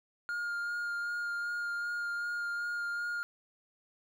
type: tone with vibrato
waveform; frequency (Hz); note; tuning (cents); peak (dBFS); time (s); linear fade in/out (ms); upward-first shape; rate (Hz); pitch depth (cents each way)
triangle; 1414; F6; +21; -31; 0.29-3.23; 0; sine; 2.6; 13
effects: none